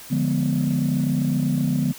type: chord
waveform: sine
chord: D diminished seventh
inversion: none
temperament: equal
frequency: 146.83 / 174.61 / 207.7 / 246.9 Hz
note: D3 / F3 / Ab3 / Cb4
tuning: 0 / 0 / 0 / 0 cents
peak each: -22 / -24 / -26 / -22 dBFS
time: 0.1-1.93 s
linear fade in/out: 20 ms
effects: tanh soft clip ceiling -13 dBFS + white hiss -41 dBFS RMS until 1.98 s